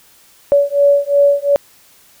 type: beating tone pair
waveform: sine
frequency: 567 / 569.8 Hz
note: C#5 / C#5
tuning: +39 / +48 cents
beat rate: 2.8 Hz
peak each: -12 dBFS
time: 0.52-1.56 s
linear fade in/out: 0 ms
effects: white hiss -48 dBFS RMS until 2.2 s